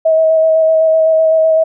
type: tone with vibrato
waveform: sine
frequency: 640 Hz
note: D#5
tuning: 49 cents sharp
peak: -7 dBFS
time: 0.05-1.64 s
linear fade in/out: 10 ms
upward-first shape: square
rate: 7.9 Hz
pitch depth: 12 cents each way
effects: none